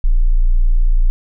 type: tone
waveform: sine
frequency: 29.14 Hz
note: A#0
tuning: in tune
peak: -8 dBFS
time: 0.04-1.1 s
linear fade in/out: 0 ms
effects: none